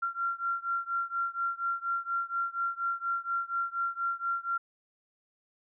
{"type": "beating tone pair", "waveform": "sine", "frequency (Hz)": [1373, 1377.2], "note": ["F6", "F6"], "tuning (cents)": [-30, -25], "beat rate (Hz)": 4.2, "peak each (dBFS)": [-32, -33], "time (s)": [0.02, 4.58], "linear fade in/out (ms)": 10, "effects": []}